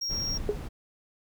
triangle tone, 5588 Hz, F8, in tune, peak -28 dBFS, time 0.01-0.38 s, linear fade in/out 10 ms
brown noise, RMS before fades -35 dBFS, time 0.09-0.69 s, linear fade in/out 20 ms
sine tone with exponential decay, 415.3 Hz, G#4, in tune, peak -19 dBFS, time 0.49-0.59 s, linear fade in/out 1 ms, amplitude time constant 21 ms
effects none

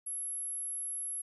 sine tone, 11175 Hz, F9, in tune, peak -35 dBFS, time 0.06-1.22 s, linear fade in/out 10 ms, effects none

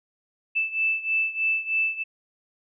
sine beating tone pair, 2637 / 2640.2 Hz, E7 / E7, 0 / +2 cents, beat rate 3.2 Hz, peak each -24 / -27 dBFS, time 0.55-2.04 s, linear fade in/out 20 ms, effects none

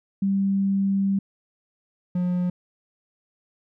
sine / triangle tone pair in turn, 196 / 178.86 Hz, G3 / F3, 0 / +42 cents, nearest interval major second, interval 158 cents, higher first, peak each -19 dBFS, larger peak neither, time 0.22-1.19 / 2.15-2.5 s, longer first, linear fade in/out 5 ms, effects none

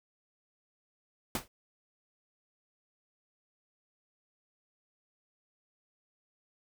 pink noise with exponential decay, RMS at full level -29 dBFS, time 1.35-1.48 s, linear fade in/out 2 ms, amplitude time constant 27 ms, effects none

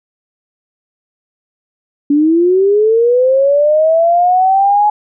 sine linear sweep, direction up, 282.6 to 844 Hz, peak -7 dBFS, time 2.1-4.9 s, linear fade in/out 5 ms, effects none

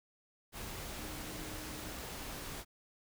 sine tone in noise, 307.6 Hz, D#4, 20 cents flat, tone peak -50 dBFS, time 0.96-1.95 s, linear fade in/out 50 ms, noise pink, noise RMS -44 dBFS, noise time 0.52-2.65 s, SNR -9 dB, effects none

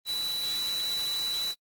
sine tone in noise, 3951 Hz, B7, in tune, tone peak -28 dBFS, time 0.05-1.55 s, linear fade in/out 50 ms, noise white, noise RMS -38 dBFS, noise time 0.05-1.55 s, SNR +7 dB, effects noise-tail reverb RT60 0.1 s tail -24 dB re dry + Opus 24 kbps

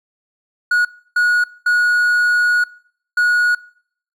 triangle tone bursts at uneven times, 1454 Hz, F#6, 31 cents flat, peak -10 dBFS, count 4, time 0.71-0.85 / 1.16-1.44 / 1.66-2.64 / 3.17-3.55 s, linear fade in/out 5 ms, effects noise-tail reverb RT60 0.6 s tail -22 dB re dry

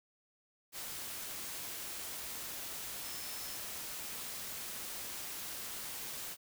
sine tone in noise, 5260 Hz, E8, 5 cents flat, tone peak -50 dBFS, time 3-3.59 s, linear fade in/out 50 ms, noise white, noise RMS -43 dBFS, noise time 0.72-6.37 s, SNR -10 dB, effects none

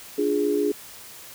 sine chord, D diminished, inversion none, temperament equal, 293.7 / 349.2 / 415.3 Hz, D4 / F4 / Ab4, 0 / 0 / 0 cents, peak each -25 / -28 / -22 dBFS, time 0.18-0.72 s, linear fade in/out 5 ms, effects white hiss -43 dBFS RMS until 1.34 s

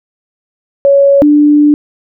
sine tone pair in turn, 558 / 295.2 Hz, C#5 / D4, +11 / +9 cents, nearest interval major seventh, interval 1102 cents, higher first, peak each -3 dBFS, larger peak neither, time 0.85-1.22 / 1.22-1.74 s, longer second, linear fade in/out 0 ms, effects none

